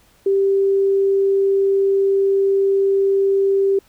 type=tone; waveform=sine; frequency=392 Hz; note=G4; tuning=in tune; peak=-13 dBFS; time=0.26-3.79 s; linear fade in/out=5 ms; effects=pink hiss -55 dBFS RMS until 3.88 s